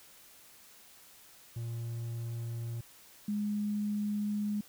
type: tone pair in turn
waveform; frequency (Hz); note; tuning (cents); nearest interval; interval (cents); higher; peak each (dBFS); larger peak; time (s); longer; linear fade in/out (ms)
triangle / sine; 116.54 / 207.7; A#2 / G#3; 0 / 0; minor seventh; 1000; second; -33 / -30; second; 1.56-2.81 / 3.28-4.61; second; 5
effects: white hiss -57 dBFS RMS until 4.68 s